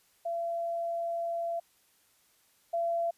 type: tone pair in turn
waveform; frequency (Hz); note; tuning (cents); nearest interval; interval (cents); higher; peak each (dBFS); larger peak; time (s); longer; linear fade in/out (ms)
sine; 678 / 678; E5 / E5; +49 / +49; unison; 0; neither; -30 / -27; second; 0.25-1.6 / 2.73-3.11; first; 10
effects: white hiss -67 dBFS RMS until 3.17 s + resampled to 32000 Hz